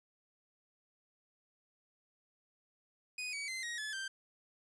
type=tone with pitch steps; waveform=sawtooth; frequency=2489 / 2269 / 2069 / 1886.3 / 1719.8 / 1568 Hz; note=D#7 / C#7 / C7 / A#6 / A6 / G6; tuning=0 / +40 / -20 / +20 / -40 / 0 cents; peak=-35 dBFS; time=3.18-4.08 s; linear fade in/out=5 ms; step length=150 ms; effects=resampled to 22050 Hz + 11-bit